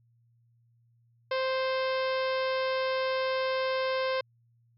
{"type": "harmonic tone", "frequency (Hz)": 523.3, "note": "C5", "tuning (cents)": 0, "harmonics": [1, 2, 3, 4, 5, 6, 7, 8, 9, 10], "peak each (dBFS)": [-28, -34, -38, -40, -42, -44, -45, -46, -47, -48], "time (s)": [1.31, 4.21], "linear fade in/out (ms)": 5, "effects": ["added 117 Hz sine -63 dBFS peak until 4.77 s"]}